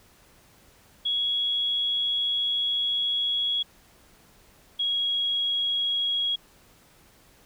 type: tone pair in turn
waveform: sine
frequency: 3338 / 3309 Hz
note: G#7 / G#7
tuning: +8 / -7 cents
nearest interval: unison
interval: 15 cents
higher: first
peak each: -23 dBFS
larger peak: neither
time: 1.05-3.63 / 4.79-6.36 s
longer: first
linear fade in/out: 10 ms
effects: pink hiss -57 dBFS RMS until 7.45 s